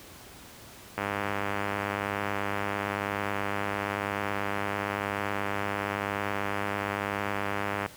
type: click train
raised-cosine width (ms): 0.5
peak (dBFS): -14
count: 696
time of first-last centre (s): 0.98-7.861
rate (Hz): 101
effects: pink hiss -48 dBFS RMS until 7.96 s + high-pass 60 Hz 12 dB/octave